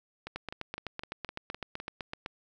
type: two click trains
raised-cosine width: 0.3 ms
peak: -23 / -20 dBFS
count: 7 / 16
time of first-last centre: 0.27-1.801 / 0.36-2.261 s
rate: 3.92 / 7.89 Hz
effects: none